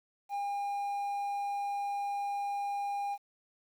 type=tone with quantisation; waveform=triangle; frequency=807 Hz; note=G#5; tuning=50 cents flat; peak=-30 dBFS; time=0.29-3.18 s; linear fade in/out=50 ms; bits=10; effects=none